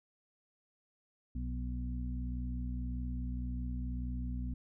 harmonic tone with a mistuned harmonic, 61.8 Hz, B1, 2 cents sharp, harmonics 1 / 2 / 3 / 4, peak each -36 / -44 / -48 / -43 dBFS, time 1.35-4.54 s, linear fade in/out 5 ms, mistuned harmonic 3, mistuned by -28 cents, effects none

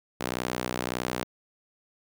sawtooth tone with high-pass filter, 61.74 Hz, B1, in tune, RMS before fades -32 dBFS, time 0.2-1.24 s, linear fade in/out 10 ms, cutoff 240 Hz, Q 0.57, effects none

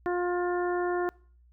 harmonic tone, 354.5 Hz, F4, 26 cents sharp, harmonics 1 / 2 / 3 / 4 / 5, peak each -27 / -33 / -37 / -39 / -41 dBFS, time 0.06-1.09 s, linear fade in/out 0 ms, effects noise-tail reverb RT60 0.5 s tail -25 dB re dry + added 60 Hz sine -56 dBFS peak until 1.52 s

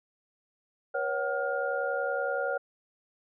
sine tone cluster, 484.4 / 555 / 750 / 1416 Hz, B4 / C#5 / F#5 / F6, -34 / +2 / +23 / +23 cents, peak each -34 / -31 / -35 / -33 dBFS, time 0.94-2.58 s, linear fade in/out 10 ms, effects none

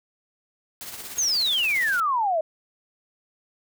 white noise with tremolo, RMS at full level -35 dBFS, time 0.81-2 s, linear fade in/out 0 ms, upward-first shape triangle, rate 17 Hz, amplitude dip 55%
sine exponential sweep, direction down, 6645 to 610 Hz, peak -20 dBFS, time 1.18-2.41 s, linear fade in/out 5 ms
effects none

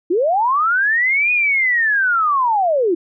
sine linear two-way sweep, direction up then down, 317.9 to 2489 to 317.9 Hz, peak -13 dBFS, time 0.1-2.95 s, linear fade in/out 10 ms, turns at 1.32 s, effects none

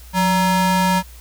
square ring-modulated tone, 378.3 Hz, F#4, 38 cents sharp, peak -12 dBFS, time 0.13-1.03 s, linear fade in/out 50 ms, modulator 559 Hz, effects added 60 Hz sine -38 dBFS peak until 1.2 s + white hiss -46 dBFS RMS until 1.2 s

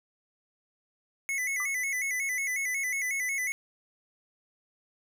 square tone with vibrato, 2093 Hz, C7, in tune, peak -29 dBFS, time 1.29-3.52 s, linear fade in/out 0 ms, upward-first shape square, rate 5.5 Hz, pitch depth 78 cents each way
sine tone with exponential decay, 1174.7 Hz, D6, in tune, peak -32 dBFS, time 1.6-1.72 s, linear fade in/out 1 ms, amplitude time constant 26 ms
effects none

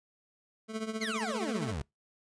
25% pulse tone with tremolo, 220 Hz, A3, in tune, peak -27 dBFS, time 0.68-1.75 s, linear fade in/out 50 ms, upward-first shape triangle, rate 15 Hz, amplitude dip 80%
25% pulse exponential sweep, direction down, 2232 to 64.1 Hz, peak -30 dBFS, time 1.01-1.82 s, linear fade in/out 5 ms
effects noise-tail reverb RT60 0.2 s tail -26 dB re dry + resampled to 22050 Hz

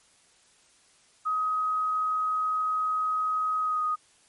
sine tone with pitch glide, 1262 to 1243.9 Hz, D#6 to D#6, +24 to -1 cents, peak -24 dBFS, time 1.25-3.96 s, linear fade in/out 20 ms, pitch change -25 cents, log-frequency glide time 3.61-3.83 s, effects white hiss -61 dBFS RMS until 4.28 s + MP3 48 kbps

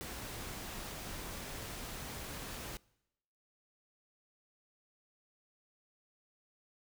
pink noise, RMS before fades -44 dBFS, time 0.01-2.77 s, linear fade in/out 0 ms, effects noise-tail reverb RT60 0.9 s tail -24 dB re dry

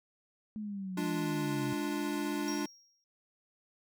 sine exponential sweep, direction down, 217.3 to 130.81 Hz, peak -36 dBFS, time 0.56-1.73 s, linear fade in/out 0 ms
square chord, D diminished, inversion second, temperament equal, 207.7 / 293.7 / 349.2 Hz, Ab3 / D4 / F4, 0 / 0 / 0 cents, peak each -40 / -35 / -39 dBFS, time 0.97-2.66 s, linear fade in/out 5 ms
triangle tone with exponential decay, 5600 Hz, F8, 4 cents sharp, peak -36 dBFS, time 2.48-3.04 s, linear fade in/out 1 ms, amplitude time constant 120 ms
effects none

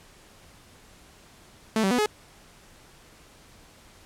sawtooth tone with pitch steps, 220.3 / 192.5 / 246.8 / 423 Hz, A3 / G3 / B3 / G#4, +2 / -31 / -1 / +32 cents, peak -17 dBFS, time 1.76-2.06 s, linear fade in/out 2 ms, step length 75 ms, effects pink hiss -53 dBFS RMS until 4.05 s + low-pass 11000 Hz 12 dB/octave

